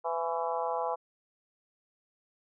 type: harmonic tone with a mistuned harmonic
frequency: 167.1 Hz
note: E3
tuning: 24 cents sharp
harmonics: 3 / 4 / 5 / 6 / 7 / 8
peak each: -35 / -35 / -34 / -36 / -40 / -46 dBFS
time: 0.04-0.96 s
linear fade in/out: 20 ms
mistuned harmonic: 7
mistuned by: -54 cents
effects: none